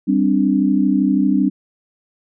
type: chord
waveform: sine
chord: G suspended fourth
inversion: none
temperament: just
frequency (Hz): 196 / 261.3 / 294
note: G3 / C4 / D4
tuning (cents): 0 / -2 / +2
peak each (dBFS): -17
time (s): 0.07-1.5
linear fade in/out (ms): 20
effects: none

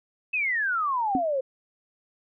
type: exponential sweep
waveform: sine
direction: down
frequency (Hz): 2634 to 512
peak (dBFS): -23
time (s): 0.33-1.41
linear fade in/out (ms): 10
type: tone with exponential decay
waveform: sine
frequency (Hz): 268.5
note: C4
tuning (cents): +45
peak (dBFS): -18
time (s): 1.15-1.25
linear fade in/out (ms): 1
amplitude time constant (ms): 21
effects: none

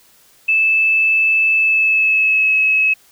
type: tone with pitch glide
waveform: sine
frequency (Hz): 2626 to 2575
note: E7 to E7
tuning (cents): -7 to -41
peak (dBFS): -11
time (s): 0.48-2.94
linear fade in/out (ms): 10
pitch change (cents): -34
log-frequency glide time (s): 1.54-2.54
effects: white hiss -51 dBFS RMS until 3.11 s

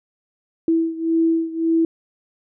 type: beating tone pair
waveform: sine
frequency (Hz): 327.4 / 329.2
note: E4 / E4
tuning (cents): -12 / -2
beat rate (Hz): 1.8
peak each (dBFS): -18 / -21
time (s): 0.68-1.85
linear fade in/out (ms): 2
effects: none

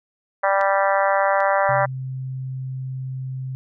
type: harmonic tone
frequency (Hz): 196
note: G3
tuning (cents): 0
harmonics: 3 / 4 / 5 / 6 / 7 / 8 / 9 / 10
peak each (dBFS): -20 / -22 / -24 / -26 / -27 / -28 / -29 / -30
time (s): 0.43-1.86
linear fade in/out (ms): 10
type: clicks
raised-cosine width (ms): 0.2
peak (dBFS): -20 / -25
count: 2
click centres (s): 0.612 / 1.404
type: tone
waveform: sine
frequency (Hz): 130.81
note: C3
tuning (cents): 0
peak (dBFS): -26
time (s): 1.69-3.55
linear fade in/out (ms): 0
effects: none

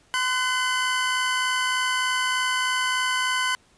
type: tone pair together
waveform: 25% pulse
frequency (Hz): 1025.1 / 1506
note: C6 / F#6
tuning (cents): -36 / +30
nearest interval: perfect fifth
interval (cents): 666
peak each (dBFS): -21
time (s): 0.14-3.55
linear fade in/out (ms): 0
effects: pink hiss -59 dBFS RMS until 3.77 s + resampled to 22050 Hz

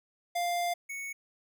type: tone pair in turn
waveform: square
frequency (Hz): 698.5 / 2218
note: F5 / C#7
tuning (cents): 0 / 0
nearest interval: octave + minor sixth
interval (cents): 2000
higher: second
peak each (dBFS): -29 / -37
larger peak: first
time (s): 0.35-0.74 / 0.89-1.13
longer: first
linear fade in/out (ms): 10
effects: none

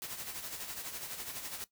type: noise with tremolo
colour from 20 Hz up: white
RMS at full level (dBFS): -40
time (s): 0.02-1.64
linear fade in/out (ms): 0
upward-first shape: sine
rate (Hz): 12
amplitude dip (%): 55
effects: noise-tail reverb RT60 0.1 s tail -17 dB re dry

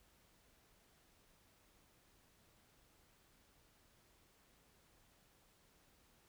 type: silence
effects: pink hiss -71 dBFS RMS until 6.28 s

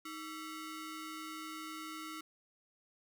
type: ring-modulated tone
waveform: sawtooth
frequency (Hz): 828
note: G#5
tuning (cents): -5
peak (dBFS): -36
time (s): 0.05-2.21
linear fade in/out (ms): 5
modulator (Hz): 514
effects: none

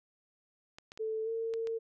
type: clicks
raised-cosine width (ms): 0.2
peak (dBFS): -30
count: 5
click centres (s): 0.785 / 0.919 / 0.975 / 1.538 / 1.672
type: tone with pitch glide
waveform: sine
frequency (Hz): 439.9 to 453.6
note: A4 to A#4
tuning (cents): 0 to -47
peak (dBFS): -32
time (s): 0.99-1.79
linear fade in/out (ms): 20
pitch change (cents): +53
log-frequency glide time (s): 1.24-1.29
effects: none

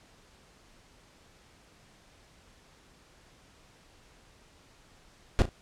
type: noise with echo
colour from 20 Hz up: brown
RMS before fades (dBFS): -20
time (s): 5.39-5.42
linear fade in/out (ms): 0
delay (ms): 35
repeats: 2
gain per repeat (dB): -12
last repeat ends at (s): 5.49
effects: pink hiss -59 dBFS RMS until 5.61 s + low-pass 8000 Hz 12 dB/octave

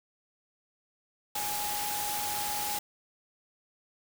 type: tone in noise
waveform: sine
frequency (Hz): 830.6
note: G#5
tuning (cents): 0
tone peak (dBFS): -35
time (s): 1.35-2.79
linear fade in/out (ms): 5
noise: white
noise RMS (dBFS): -34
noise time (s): 1.35-2.79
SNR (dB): -4
effects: none

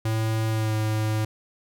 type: tone with pitch glide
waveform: square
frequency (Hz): 110.8 to 108.52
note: A2 to A2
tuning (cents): +13 to -23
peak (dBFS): -23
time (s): 0.05-1.25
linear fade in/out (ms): 5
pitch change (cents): -36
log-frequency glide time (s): 0.49-0.75
effects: none

